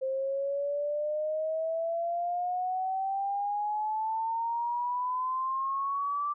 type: exponential sweep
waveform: sine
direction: up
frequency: 525 to 1174.7 Hz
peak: -28 dBFS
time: 0.01-6.34 s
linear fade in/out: 20 ms
effects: none